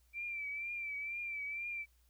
sine tone with vibrato, 2340 Hz, D7, 7 cents flat, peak -38 dBFS, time 0.13-1.86 s, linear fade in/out 50 ms, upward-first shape triangle, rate 2.1 Hz, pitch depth 62 cents each way, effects added 60 Hz sine -67 dBFS peak until 2.09 s + white hiss -75 dBFS RMS until 2.09 s

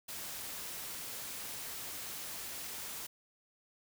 white noise, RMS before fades -43 dBFS, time 0.08-3.07 s, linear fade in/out 10 ms, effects none

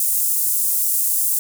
pink high-pass noise, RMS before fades -19 dBFS, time 0-1.39 s, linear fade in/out 2 ms, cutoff 8700 Hz, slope 24 dB/octave, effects none

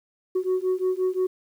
sine beating tone pair, 367.9 / 373.6 Hz, F#4 / F#4, -10 / +17 cents, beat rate 5.7 Hz, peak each -23 dBFS, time 0.35-1.27 s, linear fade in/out 10 ms, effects tanh soft clip ceiling -18 dBFS + 9-bit

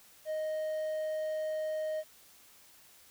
triangle tone, 622.3 Hz, D#5, in tune, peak -30 dBFS, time 0.25-2.04 s, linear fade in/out 50 ms, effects white hiss -59 dBFS RMS until 3.1 s

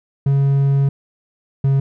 triangle tone pair in turn, 138.59 / 136.76 Hz, C#3 / C#3, 0 / -23 cents, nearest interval unison, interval 23 cents, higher first, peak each -10 dBFS, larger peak neither, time 0.26-0.89 / 1.64-1.8 s, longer first, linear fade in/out 5 ms, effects none

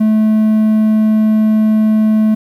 triangle tone, 216.7 Hz, A3, 26 cents flat, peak -6 dBFS, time 0-2.35 s, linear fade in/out 10 ms, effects 8-bit

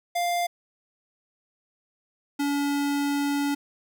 square tone pair in turn, 698.5 / 285 Hz, F5 / C#4, 0 / +48 cents, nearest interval octave + major third, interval 1552 cents, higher first, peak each -24 dBFS, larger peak neither, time 0.15-0.47 / 2.39-3.55 s, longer second, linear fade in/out 10 ms, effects 11-bit

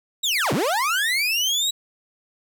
30% pulse linear two-way sweep, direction down then up, 3900 to 108.8 to 3900 Hz, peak -17 dBFS, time 0.23-1.71 s, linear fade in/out 10 ms, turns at 0.53 s, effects none

